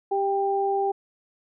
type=tone pair together; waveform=sine; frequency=393.7 / 791 Hz; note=G4 / G5; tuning=+8 / +15 cents; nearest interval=octave; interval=1207 cents; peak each=-24 dBFS; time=0.11-0.92 s; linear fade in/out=10 ms; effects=none